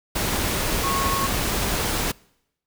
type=tone in noise; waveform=sine; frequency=1095 Hz; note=C#6; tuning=22 cents flat; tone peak=-24 dBFS; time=0.83-1.27 s; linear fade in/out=10 ms; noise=pink; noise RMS=-24 dBFS; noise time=0.15-2.12 s; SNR=-3 dB; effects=noise-tail reverb RT60 0.8 s tail -25 dB re dry